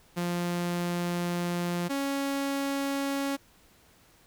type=tone pair in turn; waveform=sawtooth; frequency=174.61 / 277.2 Hz; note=F3 / C#4; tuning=0 / 0 cents; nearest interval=minor sixth; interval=800 cents; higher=second; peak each=-24 dBFS; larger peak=neither; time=0.16-1.89 / 1.89-3.37 s; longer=first; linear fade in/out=20 ms; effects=pink hiss -60 dBFS RMS until 4.26 s